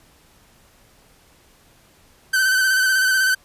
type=tone with vibrato; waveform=45% pulse; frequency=1531 Hz; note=G6; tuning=41 cents flat; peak=-15 dBFS; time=2.33-3.35 s; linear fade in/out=10 ms; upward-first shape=square; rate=16 Hz; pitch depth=30 cents each way; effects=pink hiss -54 dBFS RMS until 3.44 s + resampled to 32000 Hz